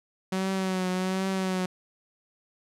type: tone with vibrato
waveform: sawtooth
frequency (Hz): 187.4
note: F#3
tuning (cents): +22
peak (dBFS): -22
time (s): 0.32-1.66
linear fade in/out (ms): 5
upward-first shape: triangle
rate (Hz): 1.3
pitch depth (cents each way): 44
effects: low-pass 10000 Hz 12 dB/octave